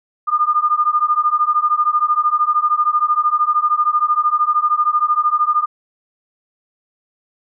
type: beating tone pair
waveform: sine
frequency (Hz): 1207 / 1220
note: D6 / D#6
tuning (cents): +47 / -34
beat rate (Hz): 13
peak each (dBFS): -16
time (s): 0.27-5.66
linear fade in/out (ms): 20
effects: none